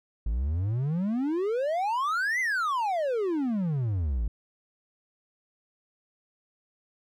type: exponential two-way sweep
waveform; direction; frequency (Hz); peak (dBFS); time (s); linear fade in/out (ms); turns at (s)
triangle; up then down; 50.3 to 2093 to 50.3; -23; 0.26-4.28; 5; 2.4
effects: none